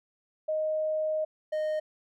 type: tone pair in turn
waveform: sine / triangle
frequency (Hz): 622.3 / 617.3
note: D#5 / D#5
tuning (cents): 0 / -14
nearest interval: unison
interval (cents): 14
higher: first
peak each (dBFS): -26 / -25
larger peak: second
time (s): 0.48-1.25 / 1.52-1.8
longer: first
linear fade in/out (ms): 10
effects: none